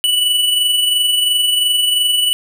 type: tone with amplitude modulation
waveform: square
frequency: 2960 Hz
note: F#7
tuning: in tune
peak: -11 dBFS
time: 0.04-2.33 s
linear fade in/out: 0 ms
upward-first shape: sine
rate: 22.9 Hz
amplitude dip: 40%
effects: none